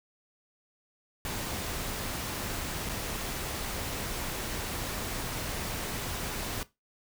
pink noise with dropouts, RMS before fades -35 dBFS, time 1.25-6.63 s, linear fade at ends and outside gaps 1 ms, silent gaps 2.89-2.894 s, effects noise-tail reverb RT60 0.2 s tail -17 dB re dry

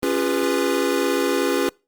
square chord, C# dominant seventh, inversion none, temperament equal with one note detuned, 277.2 / 349.2 / 406.1 / 493.9 Hz, C#4 / E#4 / G#4 / B4, 0 / 0 / -39 / 0 cents, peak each -25 dBFS, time 0.03-1.69 s, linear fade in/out 0 ms, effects noise-tail reverb RT60 0.3 s tail -26 dB re dry + Opus 24 kbps

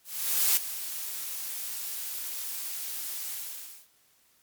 blue noise with ADSR envelope, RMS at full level -22 dBFS, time 0.04-3.88 s, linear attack 530 ms, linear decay 3 ms, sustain -13 dB, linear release 560 ms, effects white hiss -65 dBFS RMS until 4.42 s + MP3 96 kbps

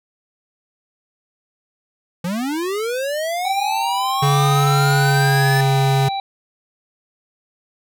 square linear sweep, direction up, 164.81 to 1760 Hz, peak -21 dBFS, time 2.24-5.61 s, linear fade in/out 5 ms
harmonic tone, 784 Hz, G5, in tune, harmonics 1 / 3 / 5, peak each -21 / -37 / -30 dBFS, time 3.45-6.2 s, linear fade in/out 2 ms
square tone with pitch glide, 141.5 to 136.44 Hz, C#3 to C#3, +36 to -27 cents, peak -15 dBFS, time 4.22-6.09 s, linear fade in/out 10 ms, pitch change -63 cents, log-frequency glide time 4.79-5.63 s
effects none

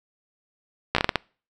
slowing click train, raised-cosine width 0.3 ms, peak -3 dBFS, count 7, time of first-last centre 0.95-1.157 s, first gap 14 ms, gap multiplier 1.36, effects noise-tail reverb RT60 0.4 s tail -26 dB re dry

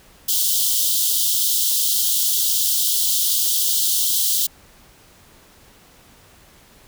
white high-pass noise, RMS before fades -19 dBFS, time 0.28-4.47 s, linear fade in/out 10 ms, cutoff 3000 Hz, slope 96 dB/octave, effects pink hiss -50 dBFS RMS until 6.87 s

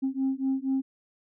sine beating tone pair, 264.9 / 269.1 Hz, C4 / C4, +22 / +49 cents, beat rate 4.2 Hz, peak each -27 dBFS, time 0.02-0.82 s, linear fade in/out 20 ms, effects tanh soft clip ceiling -20 dBFS

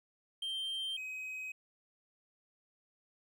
triangle tone pair in turn, 3148 / 2528 Hz, G7 / D#7, +7 / +27 cents, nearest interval major third, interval 380 cents, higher first, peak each -34 / -38 dBFS, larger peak first, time 0.42-0.97 / 0.97-1.52 s, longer neither, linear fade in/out 5 ms, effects none

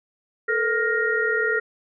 sine tone cluster, 437 / 477.1 / 1410 / 1869 Hz, A4 / A#4 / F6 / A#6, -12 / +40 / +16 / +4 cents, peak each -25 / -29 / -24 / -24 dBFS, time 0.48-1.6 s, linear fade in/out 10 ms, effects none

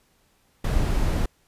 brown noise, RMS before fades -22 dBFS, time 0.64-1.26 s, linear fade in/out 5 ms, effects pink hiss -64 dBFS RMS until 1.47 s + resampled to 32000 Hz

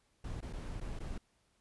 brown noise with dropouts, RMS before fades -41 dBFS, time 0.24-1.18 s, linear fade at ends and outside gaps 5 ms, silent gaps 0.407-0.425 / 0.529-0.533 / 0.802-0.811 / 0.991-1.002 s, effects pink hiss -74 dBFS RMS until 1.6 s + resampled to 24000 Hz

